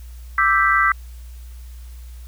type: chord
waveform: sine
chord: E minor seventh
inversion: third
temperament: equal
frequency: 1174.7 / 1318.5 / 1568 / 1975.5 Hz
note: D6 / E6 / G6 / B6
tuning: 0 / 0 / 0 / 0 cents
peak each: -19 dBFS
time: 0.38-0.92 s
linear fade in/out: 2 ms
effects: added 60 Hz sine -34 dBFS peak until 2.27 s + white hiss -52 dBFS RMS until 2.27 s